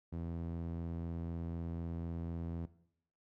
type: tone with band-pass filter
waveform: sawtooth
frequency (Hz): 84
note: E2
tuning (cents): +33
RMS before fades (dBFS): -41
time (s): 0.12-2.66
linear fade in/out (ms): 10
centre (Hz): 180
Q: 0.78
effects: noise-tail reverb RT60 0.7 s tail -17 dB re dry